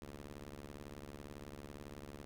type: ring-modulated tone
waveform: 10% pulse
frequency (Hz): 72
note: D2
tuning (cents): -34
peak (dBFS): -37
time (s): 0.02-2.25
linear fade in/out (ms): 0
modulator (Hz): 153
effects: none